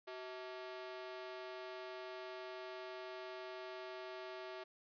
sawtooth ring-modulated tone, 510 Hz, C5, 44 cents flat, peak -39 dBFS, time 0.07-4.64 s, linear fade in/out 10 ms, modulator 134 Hz, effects resampled to 11025 Hz

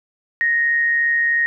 sine tone with amplitude modulation, 1864.7 Hz, A#6, in tune, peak -13 dBFS, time 0.41-1.46 s, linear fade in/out 0 ms, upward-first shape sine, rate 143 Hz, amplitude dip 35%, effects none

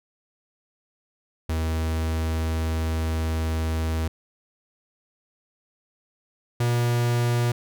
45% pulse tone pair in turn, 80.1 / 120.01 Hz, E2 / B2, -49 / -49 cents, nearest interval perfect fifth, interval 700 cents, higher second, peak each -23 / -20 dBFS, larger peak second, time 1.49-4.08 / 6.6-7.52 s, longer first, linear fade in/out 5 ms, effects none

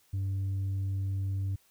sine tone, 97 Hz, G2, 18 cents flat, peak -26 dBFS, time 0.13-1.56 s, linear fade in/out 10 ms, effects tanh soft clip ceiling -28 dBFS + white hiss -66 dBFS RMS until 1.7 s

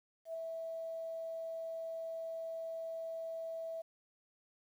sine tone with ADSR envelope, 655 Hz, E5, 11 cents flat, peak -37 dBFS, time 0.25-3.82 s, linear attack 88 ms, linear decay 9 ms, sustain -2 dB, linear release 10 ms, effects 11-bit

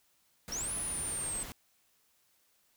pink noise, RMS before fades -44 dBFS, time 0.48-1.52 s, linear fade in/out 0 ms
sine linear two-way sweep, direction up then down, 5390 to 10030 to 8130 Hz, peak -34 dBFS, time 0.52-1.43 s, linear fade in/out 2 ms, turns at 0.73 s
effects white hiss -71 dBFS RMS until 2.76 s

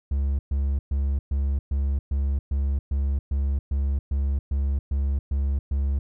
triangle tone bursts, 69.3 Hz, C#2, in tune, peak -19 dBFS, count 15, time 0.11-5.99 s, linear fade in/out 5 ms, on 280 ms, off 120 ms, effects none

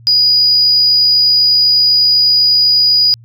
sine tone, 4914 Hz, D#8, 22 cents flat, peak -6 dBFS, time 0.07-3.14 s, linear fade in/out 0 ms, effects tanh soft clip ceiling -2 dBFS + added 116 Hz sine -37 dBFS peak until 3.24 s

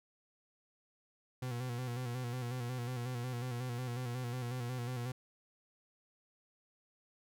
40% pulse tone with vibrato, 123.47 Hz, B2, in tune, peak -36 dBFS, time 1.42-5.12 s, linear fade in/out 5 ms, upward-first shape square, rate 5.5 Hz, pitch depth 52 cents each way, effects none

